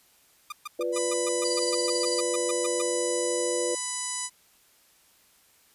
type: tone bursts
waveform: sawtooth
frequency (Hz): 1207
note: D6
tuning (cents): +47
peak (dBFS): -29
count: 16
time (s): 0.5-2.818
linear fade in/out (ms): 5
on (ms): 23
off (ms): 130
type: chord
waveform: sine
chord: B diminished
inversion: second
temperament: equal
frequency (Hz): 349.2 / 493.9 / 587.3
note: F4 / B4 / D5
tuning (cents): 0 / 0 / 0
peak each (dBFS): -31 / -28 / -34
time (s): 0.79-3.75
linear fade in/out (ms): 5
type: harmonic tone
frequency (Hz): 994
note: B5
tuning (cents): +11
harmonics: 1 / 2 / 3 / 4 / 5 / 6 / 7 / 8 / 9 / 10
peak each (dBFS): -40 / -42 / -46 / -42 / -42 / -39 / -36 / -38 / -42 / -36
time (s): 0.92-4.3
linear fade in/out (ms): 50
type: tone with tremolo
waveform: sine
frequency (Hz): 4762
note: D8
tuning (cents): +23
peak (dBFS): -27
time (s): 1.45-2.21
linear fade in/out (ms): 2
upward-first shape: sine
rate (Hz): 18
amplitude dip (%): 90
effects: white hiss -61 dBFS RMS until 5.74 s + resampled to 32000 Hz